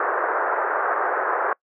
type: band-pass noise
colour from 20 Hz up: white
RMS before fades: -23 dBFS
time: 0-1.53 s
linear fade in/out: 2 ms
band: 380 to 1600 Hz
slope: 48 dB/octave
effects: noise-tail reverb RT60 0.1 s tail -25 dB re dry